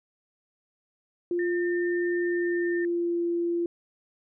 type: tone with pitch glide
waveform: sine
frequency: 349.2 to 343 Hz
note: F4 to F4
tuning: 0 to -31 cents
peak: -24 dBFS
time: 1.31-3.66 s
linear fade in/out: 2 ms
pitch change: -31 cents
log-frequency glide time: 2.2-3.24 s
type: tone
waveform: sine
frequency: 1805 Hz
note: A6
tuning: 44 cents sharp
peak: -33 dBFS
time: 1.39-2.85 s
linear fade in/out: 2 ms
effects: none